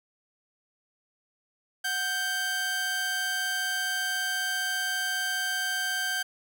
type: tone pair together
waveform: sawtooth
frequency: 736.6 / 1568 Hz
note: F#5 / G6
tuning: -8 / 0 cents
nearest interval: octave + minor second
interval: 1308 cents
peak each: -34 / -24 dBFS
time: 1.84-6.23 s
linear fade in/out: 10 ms
effects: none